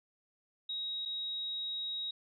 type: tone with dropouts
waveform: sine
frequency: 3800 Hz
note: A#7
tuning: 33 cents sharp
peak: -35 dBFS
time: 0.69-2.11 s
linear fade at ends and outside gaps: 5 ms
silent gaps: 1.053-1.057 s
effects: none